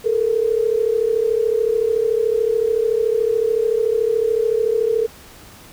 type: tone pair together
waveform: sine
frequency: 432.5 / 466.2 Hz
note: A4 / A#4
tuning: -30 / 0 cents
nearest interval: minor second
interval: 130 cents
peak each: -18 dBFS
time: 0.04-5.07 s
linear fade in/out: 20 ms
effects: pink hiss -43 dBFS RMS until 5.72 s